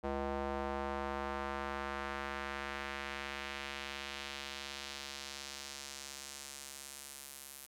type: tone with band-pass filter sweep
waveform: square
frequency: 69.3 Hz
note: C#2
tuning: in tune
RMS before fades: -42 dBFS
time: 0.03-7.67 s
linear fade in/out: 20 ms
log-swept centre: 640 to 12000 Hz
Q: 1.1
effects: none